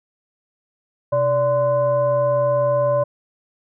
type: tone with frequency modulation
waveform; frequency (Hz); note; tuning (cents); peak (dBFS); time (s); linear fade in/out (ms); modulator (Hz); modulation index
sine; 580; D5; -22; -15; 1.12-3.04; 10; 452; 0.64
effects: none